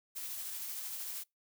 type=noise with tremolo; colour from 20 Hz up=blue; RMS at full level=-40 dBFS; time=0.15-1.24 s; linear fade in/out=20 ms; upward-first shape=triangle; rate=13 Hz; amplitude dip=30%; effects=noise-tail reverb RT60 0.2 s tail -26 dB re dry